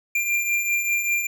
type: beating tone pair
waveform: square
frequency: 2379 / 2384.1 Hz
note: D7 / D7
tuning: +22 / +25 cents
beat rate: 5.1 Hz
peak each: -30 / -22 dBFS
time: 0.15-1.27 s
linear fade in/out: 5 ms
effects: none